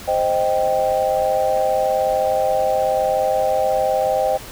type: chord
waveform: sine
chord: C minor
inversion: none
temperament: equal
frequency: 523.3 / 622.3 / 784 Hz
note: C5 / Eb5 / G5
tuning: 0 / 0 / 0 cents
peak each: -20 dBFS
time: 0.07-4.38 s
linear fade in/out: 20 ms
effects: pink hiss -36 dBFS RMS until 4.51 s